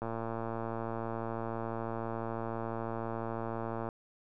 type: click train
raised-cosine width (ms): 1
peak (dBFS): -23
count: 442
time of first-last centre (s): 0.02-3.888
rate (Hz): 114
effects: none